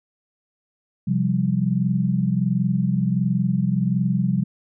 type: chord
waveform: sine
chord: C suspended fourth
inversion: none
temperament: equal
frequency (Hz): 130.81 / 174.61 / 196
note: C3 / F3 / G3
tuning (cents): 0 / 0 / 0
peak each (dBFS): -23 / -22 / -22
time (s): 1.07-4.44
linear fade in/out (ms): 10
effects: none